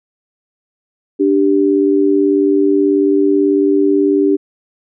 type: tone pair together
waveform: sine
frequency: 293.7 / 392 Hz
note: D4 / G4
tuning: 0 / 0 cents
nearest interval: perfect fourth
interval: 500 cents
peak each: -12 dBFS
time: 1.19-4.37 s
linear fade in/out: 20 ms
effects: none